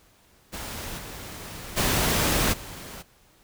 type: noise with level steps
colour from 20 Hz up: pink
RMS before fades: -35 / -39 / -23 / -40 dBFS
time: 0.52-3.03 s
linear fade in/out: 20 ms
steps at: 0.97 / 1.76 / 2.52 s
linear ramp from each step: 20 ms
effects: pink hiss -59 dBFS RMS until 3.43 s